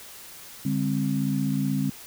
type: tone cluster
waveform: sine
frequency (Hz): 145.5 / 201.7 / 264.6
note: D3 / G3 / C4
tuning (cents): -16 / +50 / +20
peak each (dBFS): -27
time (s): 0.65-1.9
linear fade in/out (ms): 5
effects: white hiss -44 dBFS RMS until 2.06 s